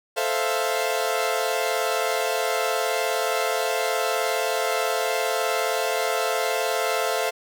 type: chord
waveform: sawtooth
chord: F major seventh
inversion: first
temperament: equal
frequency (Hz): 440 / 523.3 / 659.3 / 698.5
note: A4 / C5 / E5 / F5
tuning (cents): 0 / 0 / 0 / 0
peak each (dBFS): -24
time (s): 0.16-7.31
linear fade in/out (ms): 20
effects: none